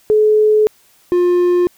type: tone pair in turn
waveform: sine / triangle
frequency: 427.8 / 354.5 Hz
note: A4 / F4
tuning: -49 / +26 cents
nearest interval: minor third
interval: 325 cents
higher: first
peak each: -8 dBFS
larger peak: neither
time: 0.1-0.67 / 1.12-1.67 s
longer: first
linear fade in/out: 0 ms
effects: white hiss -52 dBFS RMS until 1.77 s

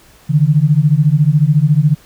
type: beating tone pair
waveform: sine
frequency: 142.8 / 156.8 Hz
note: D3 / D#3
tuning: -48 / +14 cents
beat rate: 14 Hz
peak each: -11 dBFS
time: 0.29-1.95 s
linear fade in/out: 20 ms
effects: pink hiss -46 dBFS RMS until 2.05 s

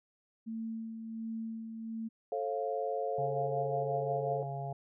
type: tone with tremolo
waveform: sine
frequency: 224.6 Hz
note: A3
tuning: 36 cents sharp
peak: -35 dBFS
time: 0.46-2.09 s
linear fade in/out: 20 ms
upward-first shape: sine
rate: 1.4 Hz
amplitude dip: 45%
type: chord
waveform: sine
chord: A augmented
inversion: none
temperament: equal with one note detuned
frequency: 440 / 540.5 / 698.5 Hz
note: A4 / C#5 / E#5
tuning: 0 / -44 / 0 cents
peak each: -36 dBFS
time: 2.32-4.43 s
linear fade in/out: 2 ms
type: harmonic tone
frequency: 138.59 Hz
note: C#3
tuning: in tune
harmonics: 1 / 3 / 4 / 5 / 6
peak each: -38 / -47 / -50 / -40 / -47 dBFS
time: 3.18-4.73 s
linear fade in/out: 5 ms
effects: none

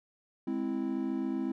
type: chord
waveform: triangle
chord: Ab augmented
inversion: none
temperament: equal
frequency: 207.7 / 261.6 / 329.6 Hz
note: Ab3 / C4 / E4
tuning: 0 / 0 / 0 cents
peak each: -35 / -31 / -33 dBFS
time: 0.47-1.52 s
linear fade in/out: 5 ms
effects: none

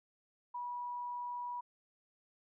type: tone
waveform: sine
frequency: 973 Hz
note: B5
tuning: 26 cents flat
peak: -38 dBFS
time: 0.54-1.61 s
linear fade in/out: 10 ms
effects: none

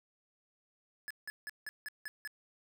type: tone bursts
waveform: square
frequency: 1714 Hz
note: A6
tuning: 46 cents flat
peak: -40 dBFS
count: 7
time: 1.08-2.275 s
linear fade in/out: 0 ms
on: 25 ms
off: 170 ms
effects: none

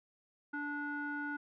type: tone with low-pass filter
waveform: square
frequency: 291.4 Hz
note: D4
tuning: 13 cents flat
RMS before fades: -39 dBFS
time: 0.53-1.37 s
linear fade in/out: 10 ms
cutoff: 1400 Hz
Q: 7.3
effects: none

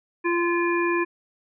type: harmonic tone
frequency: 344.8 Hz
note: F4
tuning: 22 cents flat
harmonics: 1 / 3 / 5 / 7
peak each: -22 / -27 / -29 / -30 dBFS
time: 0.24-1.05 s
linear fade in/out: 20 ms
effects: none

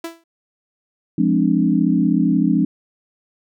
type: tone with exponential decay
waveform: sawtooth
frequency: 332.4 Hz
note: E4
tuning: 15 cents sharp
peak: -20 dBFS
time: 0.04-0.24 s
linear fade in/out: 5 ms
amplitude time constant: 43 ms
type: chord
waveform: sine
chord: D half-diminished seventh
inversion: first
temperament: equal with one note detuned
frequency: 174.61 / 207.7 / 261.6 / 297.8 Hz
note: F3 / Ab3 / C4 / D4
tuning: 0 / 0 / 0 / +24 cents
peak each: -19 dBFS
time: 1.18-2.65 s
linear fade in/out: 5 ms
effects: none

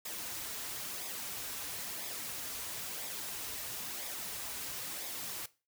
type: noise with flanger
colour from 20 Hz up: white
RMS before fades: -41 dBFS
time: 0.05-5.46 s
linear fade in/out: 5 ms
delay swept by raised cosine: 0.68 to 5.68 ms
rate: 1 Hz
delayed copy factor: -0.5
effects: noise-tail reverb RT60 0.3 s tail -18 dB re dry

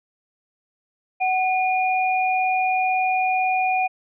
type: tone pair together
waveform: sine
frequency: 747 / 2431 Hz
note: F#5 / D#7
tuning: +16 / -41 cents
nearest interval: octave + minor sixth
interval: 2043 cents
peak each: -19 / -24 dBFS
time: 1.2-3.88 s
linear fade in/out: 20 ms
effects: none

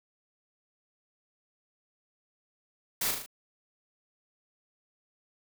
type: noise with echo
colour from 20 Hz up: white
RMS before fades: -30 dBFS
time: 3.01-3.11 s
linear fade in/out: 5 ms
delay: 38 ms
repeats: 4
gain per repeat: -4 dB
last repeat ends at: 3.262 s
effects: none

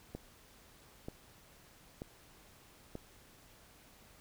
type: click train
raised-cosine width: 2 ms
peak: -28 dBFS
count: 4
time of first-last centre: 0.15-2.954 s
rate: 1.07 Hz
effects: pink hiss -61 dBFS RMS until 4.2 s

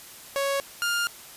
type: tone pair in turn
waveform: sawtooth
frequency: 554.4 / 1406.3 Hz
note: C#5 / F6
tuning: 0 / +12 cents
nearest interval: octave + major third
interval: 1612 cents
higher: second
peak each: -20 dBFS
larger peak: neither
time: 0.36-0.6 / 0.82-1.07 s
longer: second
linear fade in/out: 0 ms
effects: white hiss -45 dBFS RMS until 1.36 s + resampled to 32000 Hz

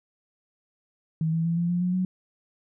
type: tone with pitch steps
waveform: sine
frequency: 160 / 163.83 / 167.76 / 171.78 / 175.9 / 180.11 / 184.43 Hz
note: D#3 / E3 / E3 / F3 / F3 / F#3 / F#3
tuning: +49 / -10 / +31 / -28 / +13 / -46 / -5 cents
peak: -22 dBFS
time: 1.21-2.05 s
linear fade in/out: 2 ms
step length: 120 ms
effects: none

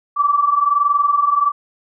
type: tone pair together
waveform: sine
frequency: 1140.7 / 1162 Hz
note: C#6 / D6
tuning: +49 / -19 cents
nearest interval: unison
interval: 32 cents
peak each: -18 / -14 dBFS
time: 0.16-1.52 s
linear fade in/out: 20 ms
effects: none

